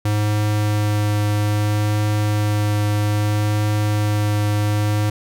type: tone with vibrato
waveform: square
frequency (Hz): 104.9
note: G#2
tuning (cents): +18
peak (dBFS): -17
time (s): 0.05-5.1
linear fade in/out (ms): 5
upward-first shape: triangle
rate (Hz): 0.62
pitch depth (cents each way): 10
effects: none